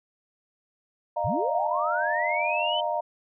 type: chord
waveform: sine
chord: Eb suspended second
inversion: none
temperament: equal with one note detuned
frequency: 609.4 / 698.5 / 932.3 Hz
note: Eb5 / F5 / Bb5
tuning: -36 / 0 / 0 cents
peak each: -29 dBFS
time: 1.16-3.01 s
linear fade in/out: 10 ms
type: linear sweep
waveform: sine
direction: up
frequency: 69.3 to 3081 Hz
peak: -27 dBFS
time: 1.24-2.81 s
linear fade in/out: 10 ms
effects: none